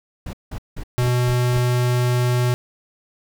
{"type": "noise bursts", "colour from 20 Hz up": "brown", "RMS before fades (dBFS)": -29, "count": 6, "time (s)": [0.26, 1.592], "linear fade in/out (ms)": 5, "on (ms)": 72, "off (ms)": 180}
{"type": "tone", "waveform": "square", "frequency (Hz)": 123.47, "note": "B2", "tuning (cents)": 0, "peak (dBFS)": -17, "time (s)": [0.98, 2.54], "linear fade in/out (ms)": 0}
{"effects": []}